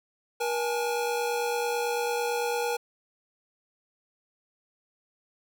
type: tone cluster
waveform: square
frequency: 477.4 / 822 / 871 Hz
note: A#4 / G#5 / A5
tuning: +41 / -18 / -18 cents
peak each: -29 / -33 / -36 dBFS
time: 0.4-2.77 s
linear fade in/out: 10 ms
effects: none